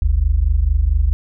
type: tone pair together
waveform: sine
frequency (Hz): 49 / 73.42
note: G1 / D2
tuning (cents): 0 / 0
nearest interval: perfect fifth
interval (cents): 700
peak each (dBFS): -15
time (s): 0.02-1.13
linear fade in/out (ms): 0
effects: none